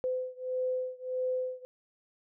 sine beating tone pair, 509 / 510.6 Hz, C5 / C5, -48 / -42 cents, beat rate 1.6 Hz, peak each -33 / -34 dBFS, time 0.04-1.65 s, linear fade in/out 0 ms, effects none

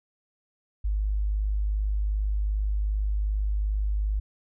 sine tone, 51.3 Hz, G#1, 21 cents flat, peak -23 dBFS, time 0.84-4.2 s, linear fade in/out 10 ms, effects none

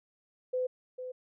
sine tone with echo, 507 Hz, B4, 45 cents sharp, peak -28 dBFS, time 0.53-0.67 s, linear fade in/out 10 ms, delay 450 ms, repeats 1, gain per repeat -9 dB, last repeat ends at 1.12 s, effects none

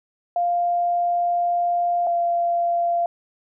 sine tone pair in turn, 698.5 / 689.7 Hz, F5 / F5, 0 / -22 cents, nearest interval unison, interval 22 cents, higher first, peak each -18 dBFS, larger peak neither, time 0.36-2.07 / 2.07-3.06 s, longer first, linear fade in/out 2 ms, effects none

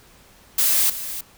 blue noise with echo, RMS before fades -18 dBFS, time 0.58-0.9 s, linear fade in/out 5 ms, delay 310 ms, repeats 1, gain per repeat -12 dB, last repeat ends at 1.21 s, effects pink hiss -51 dBFS RMS until 1.37 s

